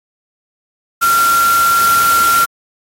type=tone in noise; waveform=sine; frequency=1374 Hz; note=F6; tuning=29 cents flat; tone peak=-9 dBFS; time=1.01-2.46 s; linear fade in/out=20 ms; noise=white; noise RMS=-19 dBFS; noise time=1.01-2.46 s; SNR=+7 dB; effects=AAC 48 kbps